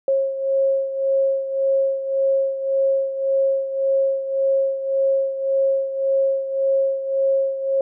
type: beating tone pair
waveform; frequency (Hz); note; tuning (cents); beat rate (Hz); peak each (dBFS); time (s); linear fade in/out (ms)
sine; 541 / 542.8; C#5 / C#5; -42 / -36; 1.8; -18 / -24; 0.08-7.81; 2
effects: none